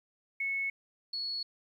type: tone pair in turn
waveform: sine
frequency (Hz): 2200 / 4375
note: C#7 / C#8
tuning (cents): -14 / -24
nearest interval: octave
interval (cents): 1190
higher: second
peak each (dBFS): -30 / -33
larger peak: first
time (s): 0.4-0.7 / 1.13-1.43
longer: neither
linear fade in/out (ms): 5
effects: 11-bit